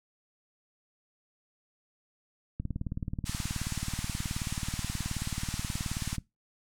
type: click train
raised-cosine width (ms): 5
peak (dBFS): -21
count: 68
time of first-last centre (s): 2.6-6.183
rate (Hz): 18.7
type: band-pass noise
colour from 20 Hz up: white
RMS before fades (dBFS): -41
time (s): 3.25-6.17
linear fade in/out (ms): 20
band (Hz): 750 to 9700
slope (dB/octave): 24
effects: noise-tail reverb RT60 0.2 s tail -20 dB re dry